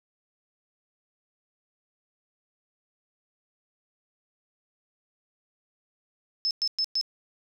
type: tone bursts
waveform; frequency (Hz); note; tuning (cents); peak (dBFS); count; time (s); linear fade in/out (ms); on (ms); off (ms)
sine; 5230; E8; -15; -23; 4; 6.45-7.012; 0; 58; 110
effects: none